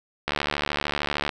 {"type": "click train", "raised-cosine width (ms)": 0.3, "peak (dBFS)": -8, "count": 75, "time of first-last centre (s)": [0.28, 1.292], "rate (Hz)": 73.1, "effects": []}